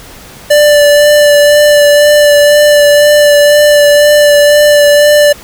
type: tone with vibrato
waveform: square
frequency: 587.3 Hz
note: D5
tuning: in tune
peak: -3 dBFS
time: 0.5-5.33 s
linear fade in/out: 10 ms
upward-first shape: sine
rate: 2 Hz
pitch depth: 15 cents each way
effects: pink hiss -32 dBFS RMS until 5.43 s